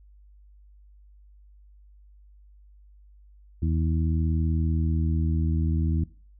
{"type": "harmonic tone", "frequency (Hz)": 80.4, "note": "E2", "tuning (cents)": -43, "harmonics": [1, 2, 3, 4], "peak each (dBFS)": [-23, -29, -33, -35], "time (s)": [3.62, 6.04], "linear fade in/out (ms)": 5, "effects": ["noise-tail reverb RT60 0.4 s tail -19 dB re dry", "added 50 Hz sine -50 dBFS peak until 6.39 s"]}